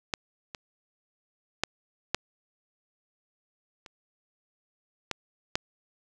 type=clicks; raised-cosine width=0.2 ms; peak=-10 / -20 / -7 / -7 / -28 / -12 / -8 dBFS; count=7; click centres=0.138 / 0.548 / 1.636 / 2.146 / 3.862 / 5.113 / 5.555 s; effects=none